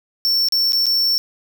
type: tone with dropouts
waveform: square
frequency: 5430 Hz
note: F8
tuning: 50 cents flat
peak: -15 dBFS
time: 0.25-1.18 s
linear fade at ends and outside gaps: 0 ms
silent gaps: 0.486-0.523 / 0.722-0.731 / 0.858-0.866 s
effects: none